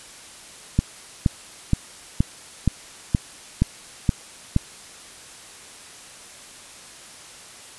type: click train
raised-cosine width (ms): 5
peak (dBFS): -4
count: 9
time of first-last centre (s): 0.79-4.564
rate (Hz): 2.12
effects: white hiss -43 dBFS RMS until 7.78 s + resampled to 24000 Hz